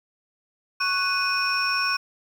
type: tone cluster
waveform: sine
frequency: 1107 / 1484 / 2497 / 5440 Hz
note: C#6 / F#6 / D#7 / F8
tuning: -3 / +5 / +6 / -46 cents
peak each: -26 dBFS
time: 0.8-1.97 s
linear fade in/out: 10 ms
effects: tanh soft clip ceiling -14 dBFS + 8-bit